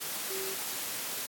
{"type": "tone in noise", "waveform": "sine", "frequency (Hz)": 384.8, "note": "G4", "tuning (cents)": -32, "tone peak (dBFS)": -38, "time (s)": [0.29, 0.55], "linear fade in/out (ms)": 20, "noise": "white", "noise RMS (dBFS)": -36, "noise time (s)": [0, 1.27], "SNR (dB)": -5, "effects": ["high-pass 150 Hz 12 dB/octave", "AAC 64 kbps"]}